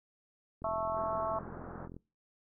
click train, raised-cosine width 3 ms, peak -34 dBFS, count 59, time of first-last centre 0.62-1.966 s, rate 43.1 Hz
harmonic tone, 220 Hz, A3, in tune, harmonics 3 / 4 / 5 / 6, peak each -33 / -39 / -37 / -42 dBFS, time 0.64-1.39 s, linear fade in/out 5 ms
pink band-pass noise, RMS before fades -47 dBFS, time 0.93-1.89 s, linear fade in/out 50 ms, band 140 to 1500 Hz, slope 48 dB/octave
effects noise-tail reverb RT60 0.3 s tail -23 dB re dry

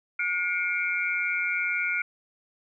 sine tone cluster, 1437 / 2159 / 2337 Hz, F6 / C#7 / D7, +49 / -46 / -9 cents, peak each -29 dBFS, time 0.19-2.02 s, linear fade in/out 5 ms, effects none

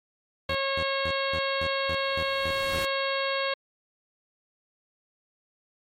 sawtooth tone bursts, 82.41 Hz, E2, in tune, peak -29 dBFS, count 9, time 0.49-2.79 s, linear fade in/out 5 ms, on 60 ms, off 220 ms
harmonic tone, 545 Hz, C#5, 29 cents flat, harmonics 1 / 2 / 3 / 4 / 5 / 6 / 7 / 8, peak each -29 / -32 / -34 / -35 / -36 / -37 / -37 / -38 dBFS, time 0.49-3.54 s, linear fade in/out 5 ms
pink noise with exponential growth, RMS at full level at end -34 dBFS, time 1.6-2.85 s, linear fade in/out 0 ms, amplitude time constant 270 ms
effects MP3 64 kbps

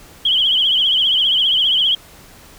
sine tone with vibrato, 3136 Hz, G7, in tune, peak -12 dBFS, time 0.25-1.95 s, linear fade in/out 5 ms, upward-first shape triangle, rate 15 Hz, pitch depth 120 cents each way, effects pink hiss -43 dBFS RMS until 2.58 s

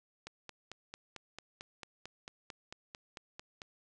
click train, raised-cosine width 0.2 ms, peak -27 dBFS, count 16, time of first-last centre 0.27-3.618 s, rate 4.48 Hz, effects resampled to 24000 Hz + 9-bit

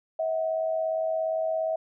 sine tone pair together, 642.7 / 740 Hz, E5 / F#5, -44 / 0 cents, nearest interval major second, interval 244 cents, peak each -25 / -34 dBFS, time 0.19-1.76 s, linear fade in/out 5 ms, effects none

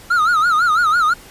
triangle tone with vibrato, 1330 Hz, E6, 15 cents sharp, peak -10 dBFS, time 0.1-1.14 s, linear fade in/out 10 ms, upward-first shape sine, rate 6 Hz, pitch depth 150 cents each way, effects pink hiss -41 dBFS RMS until 1.3 s + resampled to 32000 Hz

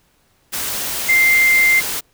sine tone in noise, 2093 Hz, C7, in tune, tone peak -10 dBFS, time 1.08-1.81 s, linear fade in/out 20 ms, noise white, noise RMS -23 dBFS, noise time 0.52-2.01 s, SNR +10 dB, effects pink hiss -59 dBFS RMS until 2.13 s

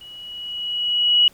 sine tone with level ramp, 2921 Hz, F#7, 23 cents flat, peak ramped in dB -38 to -10 dBFS, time 0.01-1.28 s, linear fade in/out 2 ms, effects pink hiss -53 dBFS RMS until 1.33 s

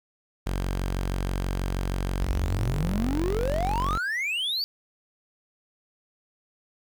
sawtooth tone, 46.25 Hz, F#1, in tune, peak -22 dBFS, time 0.46-3.98 s, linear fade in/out 10 ms
triangle exponential sweep, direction up, 50.7 to 4699 Hz, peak -24 dBFS, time 2.21-4.64 s, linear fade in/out 0 ms
effects 9-bit

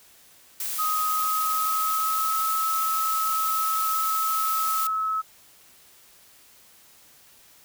blue noise, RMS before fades -30 dBFS, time 0.6-4.87 s, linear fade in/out 2 ms
sine tone with pitch glide, 1257 to 1293.1 Hz, D#6 to E6, +17 to -34 cents, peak -23 dBFS, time 0.78-5.22 s, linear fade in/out 20 ms, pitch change +49 cents, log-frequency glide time 0.99-2.44 s
effects white hiss -54 dBFS RMS until 7.64 s

